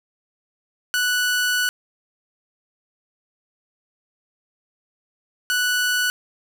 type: tone pair in turn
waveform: sawtooth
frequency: 1480 / 1480 Hz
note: F#6 / F#6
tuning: 0 / 0 cents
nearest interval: unison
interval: 0 cents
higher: neither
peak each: -15 dBFS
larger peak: neither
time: 0.94-1.69 / 5.5-6.1 s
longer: first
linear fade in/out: 0 ms
effects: none